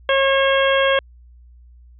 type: harmonic tone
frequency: 543 Hz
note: C#5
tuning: 36 cents flat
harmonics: 1 / 2 / 3 / 4 / 5 / 6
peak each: -16 / -22 / -21 / -26 / -27 / -24 dBFS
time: 0.09-0.99 s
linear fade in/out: 2 ms
effects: added 60 Hz sine -43 dBFS peak until 1.99 s